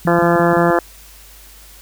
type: tone bursts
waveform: sine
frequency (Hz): 170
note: F3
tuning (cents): -46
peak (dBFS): -17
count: 4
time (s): 0.05-0.706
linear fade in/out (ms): 2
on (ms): 140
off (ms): 32
type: harmonic tone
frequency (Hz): 171.5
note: F3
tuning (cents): -31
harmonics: 2 / 3 / 4 / 5 / 6 / 7 / 8 / 9 / 10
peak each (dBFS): -16 / -18 / -18 / -23 / -23 / -24 / -24 / -28 / -24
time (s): 0.07-0.79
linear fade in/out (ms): 2
effects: added 50 Hz sine -43 dBFS peak until 1.81 s + white hiss -43 dBFS RMS until 1.81 s